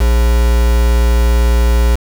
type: tone with quantisation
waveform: triangle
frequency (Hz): 59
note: A#1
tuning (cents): +22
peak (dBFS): -6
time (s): 0-1.96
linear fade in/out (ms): 10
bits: 3
effects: none